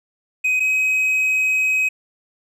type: tone pair in turn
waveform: triangle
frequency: 2514 / 2533 Hz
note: D#7 / D#7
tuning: +17 / +30 cents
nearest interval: unison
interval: 13 cents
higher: second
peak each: -14 dBFS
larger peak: neither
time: 0.44-0.6 / 0.6-1.89 s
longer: second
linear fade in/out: 10 ms
effects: resampled to 32000 Hz